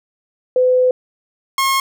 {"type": "tone pair in turn", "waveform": ["sine", "sawtooth"], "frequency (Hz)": [506, 1079], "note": ["B4", "C#6"], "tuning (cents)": [42, -47], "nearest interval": "octave + minor second", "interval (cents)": 1311, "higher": "second", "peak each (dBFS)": -10, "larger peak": "neither", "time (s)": [[0.56, 0.91], [1.58, 1.8]], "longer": "first", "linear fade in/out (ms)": 2, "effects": []}